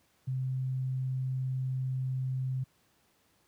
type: tone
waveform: sine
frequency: 130.2 Hz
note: C3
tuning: 8 cents flat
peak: -29 dBFS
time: 0.27-2.64 s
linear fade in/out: 10 ms
effects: pink hiss -69 dBFS RMS until 3.47 s + high-pass 80 Hz 12 dB/octave